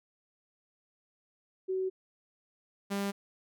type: tone pair in turn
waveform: sine / sawtooth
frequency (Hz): 376.5 / 199.44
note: F#4 / G3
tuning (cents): +30 / +30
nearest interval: major seventh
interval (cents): 1100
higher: first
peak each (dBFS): -29 / -27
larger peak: second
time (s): 1.68-1.9 / 2.9-3.12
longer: neither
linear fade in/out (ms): 20
effects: none